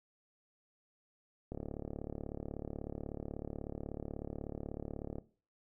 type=click train; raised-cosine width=2 ms; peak=-27 dBFS; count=134; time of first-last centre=1.52-5.184 s; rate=36.3 Hz; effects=noise-tail reverb RT60 0.4 s tail -18 dB re dry